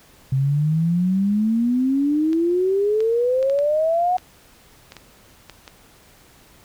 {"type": "exponential sweep", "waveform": "sine", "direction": "up", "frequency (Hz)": [130.81, 740], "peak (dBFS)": -16, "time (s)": [0.32, 4.17], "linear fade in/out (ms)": 5}
{"type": "clicks", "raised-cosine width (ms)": 0.2, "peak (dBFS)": -20, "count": 10, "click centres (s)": [2.331, 3.005, 3.428, 3.498, 3.589, 4.183, 4.921, 4.967, 5.497, 5.678]}
{"effects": ["pink hiss -51 dBFS RMS until 6.64 s"]}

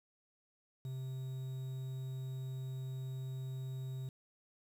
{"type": "tone with quantisation", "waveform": "triangle", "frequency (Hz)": 130.81, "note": "C3", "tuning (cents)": 0, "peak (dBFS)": -37, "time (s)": [0.85, 4.09], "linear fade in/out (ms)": 2, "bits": 10, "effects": []}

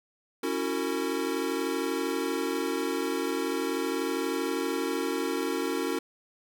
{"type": "chord", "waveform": "square", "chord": "F# dominant seventh", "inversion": "second", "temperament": "equal with one note detuned", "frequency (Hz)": [277.2, 329.6, 370, 454.2], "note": ["C#4", "E4", "F#4", "A#4"], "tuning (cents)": [0, 0, 0, -45], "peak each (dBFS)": -34, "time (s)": [0.43, 5.99], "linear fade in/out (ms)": 5, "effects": []}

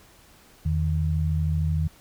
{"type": "tone pair together", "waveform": "sine", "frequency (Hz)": [82.41, 155.57], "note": ["E2", "D#3"], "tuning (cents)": [0, 0], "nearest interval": "major seventh", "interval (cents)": 1100, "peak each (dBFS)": [-23, -25], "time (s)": [0.65, 1.88], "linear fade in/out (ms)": 10, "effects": ["pink hiss -54 dBFS RMS until 2 s"]}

